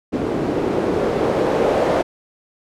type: noise with low-pass filter sweep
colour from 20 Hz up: blue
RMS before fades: -19 dBFS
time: 0.12-2.03 s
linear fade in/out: 20 ms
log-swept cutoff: 330 to 540 Hz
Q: 1.9
effects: none